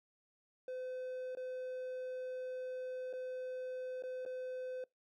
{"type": "tone with dropouts", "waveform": "triangle", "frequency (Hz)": 510, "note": "C5", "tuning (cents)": -44, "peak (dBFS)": -38, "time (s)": [0.68, 4.84], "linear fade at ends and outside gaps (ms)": 2, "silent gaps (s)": [[1.351, 1.371], [3.129, 3.135], [4.024, 4.036], [4.252, 4.261]], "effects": ["noise-tail reverb RT60 0.2 s tail -25 dB re dry"]}